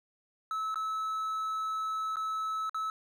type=tone with dropouts; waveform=triangle; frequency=1300 Hz; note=E6; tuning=24 cents flat; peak=-29 dBFS; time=0.51-2.9 s; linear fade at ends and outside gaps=1 ms; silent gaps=0.744-0.757 / 2.158-2.168 / 2.695-2.745 s; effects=none